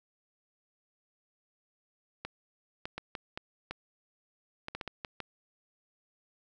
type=clicks; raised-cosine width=0.3 ms; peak=-21 dBFS; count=12; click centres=2.25 / 2.855 / 2.98 / 3.152 / 3.375 / 3.71 / 4.684 / 4.75 / 4.812 / 4.877 / 5.048 / 5.203 s; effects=none